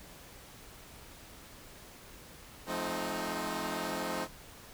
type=chord; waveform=10% pulse; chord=F dominant seventh; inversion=none; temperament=equal with one note detuned; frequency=174.61 / 215.5 / 261.6 / 311.1 Hz; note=F3 / A3 / C4 / Eb4; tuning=0 / -36 / 0 / 0 cents; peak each=-32 / -31 / -32 / -30 dBFS; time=2.66-4.28 s; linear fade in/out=50 ms; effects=pink hiss -52 dBFS RMS until 4.73 s